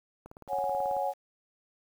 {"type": "click train", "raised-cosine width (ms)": 1, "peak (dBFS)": -32, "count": 14, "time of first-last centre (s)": [0.26, 0.967], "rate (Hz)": 18.4}
{"type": "chord", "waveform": "sine", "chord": "C# suspended fourth", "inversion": "none", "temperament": "just", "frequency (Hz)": [554.4, 739.2, 831.5], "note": ["C#5", "F#5", "G#5"], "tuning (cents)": [0, -2, 2], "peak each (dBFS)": -32, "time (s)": [0.48, 1.14], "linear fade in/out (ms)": 50}
{"effects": ["9-bit"]}